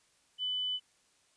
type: tone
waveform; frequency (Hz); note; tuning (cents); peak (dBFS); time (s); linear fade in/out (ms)
sine; 3000; F#7; +23; -31; 0.38-0.8; 50
effects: white hiss -69 dBFS RMS until 1.36 s + resampled to 22050 Hz